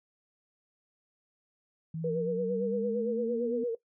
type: linear sweep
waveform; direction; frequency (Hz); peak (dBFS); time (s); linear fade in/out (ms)
sine; up; 159.2 to 246.9; -33; 1.94-3.64; 5
type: tone with vibrato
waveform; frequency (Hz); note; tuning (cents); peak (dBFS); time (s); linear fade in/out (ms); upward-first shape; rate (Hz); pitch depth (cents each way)
sine; 469.6; A#4; +13; -28; 2.04-3.75; 5; sine; 8.8; 71
effects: noise-tail reverb RT60 0.1 s tail -17 dB re dry